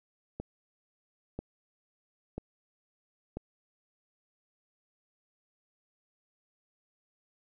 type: click train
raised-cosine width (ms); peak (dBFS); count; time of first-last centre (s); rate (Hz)
2; -23; 4; 0.4-3.37; 1.01
effects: none